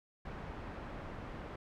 pink low-pass noise, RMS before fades -45 dBFS, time 0.25-1.56 s, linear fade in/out 5 ms, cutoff 1600 Hz, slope 12 dB/octave, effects none

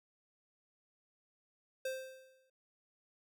square tone with exponential decay, 523.3 Hz, C5, in tune, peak -35 dBFS, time 1.85-2.5 s, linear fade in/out 5 ms, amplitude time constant 140 ms, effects none

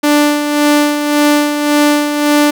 sawtooth tone with tremolo, 294.4 Hz, D4, 4 cents sharp, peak -3 dBFS, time 0.03-2.51 s, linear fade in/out 10 ms, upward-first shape sine, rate 1.8 Hz, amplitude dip 55%, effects none

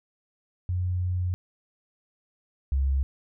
sine tone pair in turn, 90.4 / 67.72 Hz, F#2 / C#2, -40 / -40 cents, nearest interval perfect fourth, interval 500 cents, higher first, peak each -24 / -21 dBFS, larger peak second, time 0.69-1.34 / 2.72-3.03 s, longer first, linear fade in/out 0 ms, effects none

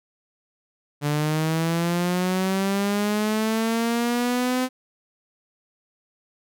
sawtooth linear sweep, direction up, 145 to 257.1 Hz, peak -17 dBFS, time 1.01-4.69 s, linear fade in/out 50 ms, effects none

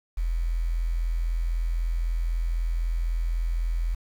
sine tone with quantisation, 41.94 Hz, E1, 31 cents sharp, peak -23 dBFS, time 0.17-3.95 s, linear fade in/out 10 ms, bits 8, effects none

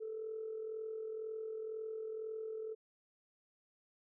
sine tone with amplitude modulation, 440 Hz, A4, in tune, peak -37 dBFS, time 0-2.75 s, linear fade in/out 20 ms, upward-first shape sine, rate 42 Hz, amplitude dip 50%, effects tanh soft clip ceiling -33 dBFS

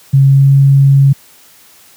sine tone with pitch glide, 136.6 to 137.95 Hz, C#3 to C#3, -25 to -8 cents, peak -3 dBFS, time 0.13-1.13 s, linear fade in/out 10 ms, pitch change +17 cents, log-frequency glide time 0.26-0.52 s, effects white hiss -43 dBFS RMS until 1.96 s + high-pass 80 Hz 12 dB/octave

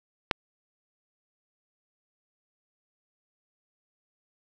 click, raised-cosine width 0.3 ms, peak -6 dBFS, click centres 0.312 s, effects none

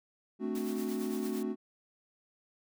triangle chord, D dominant seventh, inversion second, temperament equal, 220 / 261.6 / 293.7 / 370 Hz, A3 / C4 / D4 / F#4, 0 / 0 / 0 / 0 cents, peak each -34 / -36 / -38 / -35 dBFS, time 0.39-1.56 s, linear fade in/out 50 ms
white noise with tremolo, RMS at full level -46 dBFS, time 0.55-1.43 s, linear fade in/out 2 ms, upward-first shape triangle, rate 8.8 Hz, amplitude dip 60%
effects none

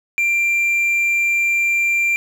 triangle tone, 2370 Hz, D7, 15 cents sharp, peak -13 dBFS, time 0.18-2.16 s, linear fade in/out 0 ms, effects none

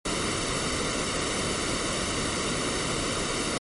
pink noise with comb filter, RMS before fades -28 dBFS, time 0.05-3.58 s, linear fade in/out 5 ms, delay 1.2 ms, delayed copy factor -0.6, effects MP3 48 kbps

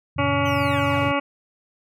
sine chord, F# major, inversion none, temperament equal, 92.5 / 116.54 / 138.59 Hz, F#2 / A#2 / C#3, 0 / 0 / 0 cents, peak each -29 dBFS, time 0.16-1.12 s, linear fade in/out 10 ms
harmonic tone, 282.4 Hz, C#4, 32 cents sharp, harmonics 1 / 2 / 3 / 4 / 5 / 7 / 8 / 9 / 10, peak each -25 / -25 / -28 / -26 / -31 / -33 / -31 / -33 / -34 dBFS, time 0.18-1.2 s, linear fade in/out 10 ms
30% pulse linear sweep, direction down, 3122 to 35.57 Hz, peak -34 dBFS, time 0.45-1.12 s, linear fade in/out 10 ms
effects none

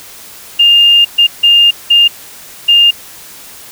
sine tone bursts at uneven times, 2813 Hz, F7, 12 cents sharp, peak -3 dBFS, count 5, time 0.59-1.05 / 1.18-1.27 / 1.43-1.71 / 1.9-2.08 / 2.68-2.91 s, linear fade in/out 10 ms, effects white hiss -33 dBFS RMS until 3.71 s

